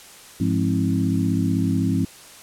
sine tone cluster, 103.2 / 174.2 / 210.2 / 265.7 / 322.2 Hz, G#2 / F3 / G#3 / C4 / E4, -10 / -4 / +21 / +27 / -39 cents, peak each -24 / -23 / -27 / -23 / -29 dBFS, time 0.4-2.05 s, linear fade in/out 5 ms, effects white hiss -44 dBFS RMS until 2.42 s + low-pass 11000 Hz 12 dB/octave

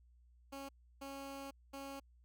15% pulse tone bursts at uneven times, 274.9 Hz, C#4, 14 cents flat, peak -39 dBFS, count 3, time 0.52-0.69 / 1.01-1.51 / 1.73-2 s, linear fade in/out 10 ms, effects added 60 Hz sine -63 dBFS peak until 2.24 s

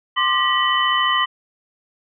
sine tone cluster, 1051 / 1185 / 1934 / 3020 Hz, C6 / D6 / B6 / F#7, +7 / +15 / -37 / +35 cents, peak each -21 dBFS, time 0.16-1.26 s, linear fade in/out 20 ms, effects none

